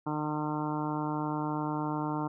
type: harmonic tone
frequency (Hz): 151.4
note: D#3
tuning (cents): -47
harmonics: 1 / 2 / 3 / 4 / 5 / 6 / 7 / 8 / 9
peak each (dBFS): -36 / -33 / -43 / -44 / -41 / -37 / -41 / -45 / -45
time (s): 0.06-2.28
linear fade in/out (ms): 10
effects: none